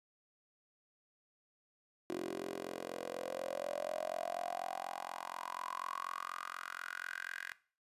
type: tone with high-pass filter sweep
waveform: 10% pulse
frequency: 44.12 Hz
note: F1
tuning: 18 cents sharp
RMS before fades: -42 dBFS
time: 2.1-7.52 s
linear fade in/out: 0 ms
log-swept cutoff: 360 to 1700 Hz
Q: 8.2
effects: noise-tail reverb RT60 0.4 s tail -19 dB re dry + resampled to 32000 Hz